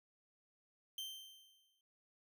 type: tone with exponential decay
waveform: 40% pulse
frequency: 3126 Hz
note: G7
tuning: 6 cents flat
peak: -40 dBFS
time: 0.98-1.81 s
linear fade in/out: 2 ms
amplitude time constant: 180 ms
effects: none